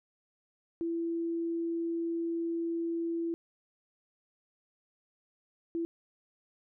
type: tone bursts at uneven times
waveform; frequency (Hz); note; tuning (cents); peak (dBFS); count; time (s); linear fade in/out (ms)
sine; 334.6; E4; +26; -30; 2; 0.81-3.34 / 5.75-5.85; 0
effects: none